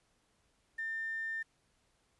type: tone with quantisation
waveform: sine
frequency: 1800 Hz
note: A6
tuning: 39 cents sharp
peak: -35 dBFS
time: 0.78-1.43 s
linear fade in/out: 10 ms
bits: 10
effects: pink hiss -74 dBFS RMS until 2.19 s + resampled to 24000 Hz